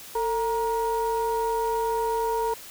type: ring-modulated tone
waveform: triangle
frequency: 245.7 Hz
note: B3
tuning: 9 cents flat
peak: -18 dBFS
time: 0.15-2.54 s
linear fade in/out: 5 ms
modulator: 695 Hz
effects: white hiss -43 dBFS RMS until 2.7 s